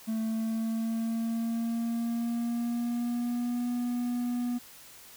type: tone with pitch glide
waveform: triangle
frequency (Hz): 221.7 to 243.2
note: A3 to B3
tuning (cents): +13 to -26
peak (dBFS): -26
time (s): 0.07-4.59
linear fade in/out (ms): 20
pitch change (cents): +161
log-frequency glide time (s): 0.2-3.68
effects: white hiss -51 dBFS RMS until 5.16 s